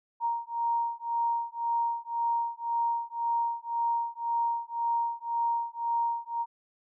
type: beating tone pair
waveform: sine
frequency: 933 / 934.9 Hz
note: A#5 / A#5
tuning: +1 / +5 cents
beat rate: 1.9 Hz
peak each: -30 dBFS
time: 0.2-6.46 s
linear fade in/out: 50 ms
effects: none